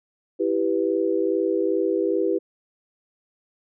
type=chord; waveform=sine; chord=E minor; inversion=none; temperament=equal; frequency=329.6 / 392 / 493.9 Hz; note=E4 / G4 / B4; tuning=0 / 0 / 0 cents; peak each=-24 / -23 / -25 dBFS; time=0.39-2.39 s; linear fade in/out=20 ms; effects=none